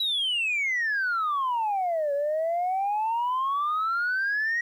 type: exponential two-way sweep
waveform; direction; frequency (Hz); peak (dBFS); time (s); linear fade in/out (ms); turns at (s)
sine; down then up; 3951 to 559 to 1910; -22; 0-4.61; 5; 2.13
effects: tanh soft clip ceiling -21 dBFS + 10-bit